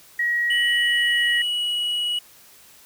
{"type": "tone", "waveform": "sine", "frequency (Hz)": 1904, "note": "A#6", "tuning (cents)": 36, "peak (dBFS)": -19, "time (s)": [0.19, 1.42], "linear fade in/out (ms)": 5}
{"type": "tone with pitch glide", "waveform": "triangle", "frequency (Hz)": [2960, 2919], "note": ["F#7", "F#7"], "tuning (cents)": [0, -24], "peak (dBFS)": -20, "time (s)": [0.5, 2.19], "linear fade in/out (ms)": 5, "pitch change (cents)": -24, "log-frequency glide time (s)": [0.67, 1.72]}
{"effects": ["white hiss -50 dBFS RMS until 2.85 s"]}